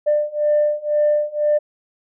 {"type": "beating tone pair", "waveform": "sine", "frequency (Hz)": [595, 597], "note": ["D5", "D5"], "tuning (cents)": [22, 28], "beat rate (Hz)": 2, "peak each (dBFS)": [-18, -17], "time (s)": [0.06, 1.59], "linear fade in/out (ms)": 20, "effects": ["tanh soft clip ceiling -9 dBFS"]}